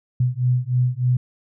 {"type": "beating tone pair", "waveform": "sine", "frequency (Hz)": [123.47, 126.77], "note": ["B2", "B2"], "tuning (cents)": [0, 46], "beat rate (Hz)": 3.3, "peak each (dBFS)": -20, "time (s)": [0.2, 1.17], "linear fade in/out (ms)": 5, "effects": []}